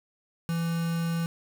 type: tone with quantisation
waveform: triangle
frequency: 166.9 Hz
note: E3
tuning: 22 cents sharp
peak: -24 dBFS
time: 0.49-1.26 s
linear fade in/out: 0 ms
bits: 6
effects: none